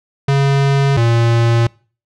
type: tone pair in turn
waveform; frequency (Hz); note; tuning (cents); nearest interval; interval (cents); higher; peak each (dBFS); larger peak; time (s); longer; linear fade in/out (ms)
square; 138.59 / 116.54; C#3 / A#2; 0 / 0; minor third; 300; first; -11; neither; 0.28-0.97 / 0.97-1.67; second; 5
effects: noise-tail reverb RT60 0.4 s tail -25 dB re dry + low-pass 5000 Hz 12 dB/octave